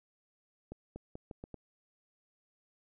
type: accelerating click train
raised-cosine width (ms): 2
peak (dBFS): -30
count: 6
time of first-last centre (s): 0.72-1.543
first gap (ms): 240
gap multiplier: 0.81
effects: none